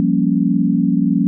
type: chord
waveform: sine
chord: G half-diminished seventh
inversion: third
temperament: equal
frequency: 174.61 / 196 / 233.1 / 277.2 Hz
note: F3 / G3 / Bb3 / Db4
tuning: 0 / 0 / 0 / 0 cents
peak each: -18 dBFS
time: 0-1.27 s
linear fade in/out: 0 ms
effects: none